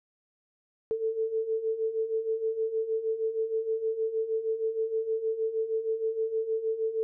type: beating tone pair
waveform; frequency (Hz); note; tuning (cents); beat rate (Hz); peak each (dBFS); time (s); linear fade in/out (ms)
sine; 440 / 446.4; A4 / A4; 0 / +25; 6.4; -33 / -28; 0.91-7.03; 0
effects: none